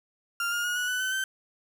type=tone with pitch steps; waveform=35% pulse; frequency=1394 / 1418.4 / 1443.2 / 1468.4 / 1494.1 / 1520.2 / 1546.7 Hz; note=F6 / F6 / F#6 / F#6 / F#6 / F#6 / G6; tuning=-4 / +26 / -44 / -14 / +16 / +46 / -24 cents; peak=-25 dBFS; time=0.4-1.24 s; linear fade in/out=2 ms; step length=120 ms; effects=none